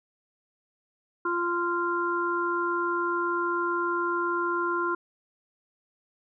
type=harmonic tone; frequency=347 Hz; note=F4; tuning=11 cents flat; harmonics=1 / 3 / 4; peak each=-29 / -29 / -29 dBFS; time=1.25-4.95 s; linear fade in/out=5 ms; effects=none